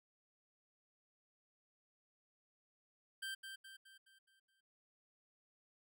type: tone with echo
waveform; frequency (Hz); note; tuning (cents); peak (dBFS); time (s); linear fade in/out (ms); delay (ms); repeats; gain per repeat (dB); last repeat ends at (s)
25% pulse; 1569; G6; +1; -38; 3.22-3.35; 10; 210; 6; -6; 4.61
effects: none